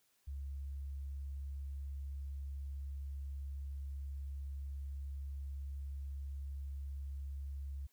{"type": "tone", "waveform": "sine", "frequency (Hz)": 69.3, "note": "C#2", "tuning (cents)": 0, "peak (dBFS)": -40, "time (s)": [0.27, 7.87], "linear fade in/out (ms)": 10, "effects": ["white hiss -75 dBFS RMS until 7.92 s"]}